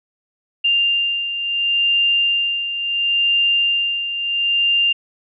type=beating tone pair; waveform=sine; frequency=2794 / 2794.72 Hz; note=F7 / F7; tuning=0 / +1 cents; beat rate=0.72 Hz; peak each=-16 / -23 dBFS; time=0.64-4.93 s; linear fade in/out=10 ms; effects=none